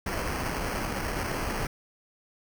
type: noise with sample-and-hold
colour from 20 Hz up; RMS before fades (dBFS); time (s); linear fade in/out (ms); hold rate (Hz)
pink; -31; 0.06-1.67; 5; 3675
effects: none